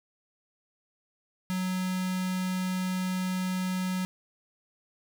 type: tone with notch filter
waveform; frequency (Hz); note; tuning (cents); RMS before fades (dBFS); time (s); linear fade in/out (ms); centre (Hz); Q
square; 185; F#3; 0; -30; 1.5-4.05; 0; 470; 0.74
effects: none